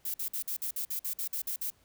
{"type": "noise bursts", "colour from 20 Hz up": "violet", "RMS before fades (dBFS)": -34, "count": 12, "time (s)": [0.05, 1.703], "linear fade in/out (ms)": 5, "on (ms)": 91, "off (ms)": 51, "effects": ["pink hiss -67 dBFS RMS until 1.84 s"]}